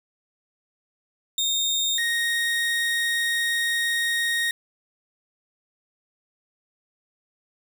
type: tone pair in turn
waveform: 30% pulse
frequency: 3678 / 1865.7 Hz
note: A#7 / A#6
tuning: -24 / +1 cents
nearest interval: octave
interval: 1175 cents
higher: first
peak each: -19 dBFS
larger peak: neither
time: 1.38-1.98 / 1.98-4.51 s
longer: second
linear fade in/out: 2 ms
effects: 8-bit